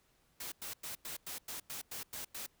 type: noise bursts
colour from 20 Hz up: white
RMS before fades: -43 dBFS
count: 10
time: 0.4-2.464 s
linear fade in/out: 5 ms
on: 120 ms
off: 96 ms
effects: pink hiss -72 dBFS RMS until 2.6 s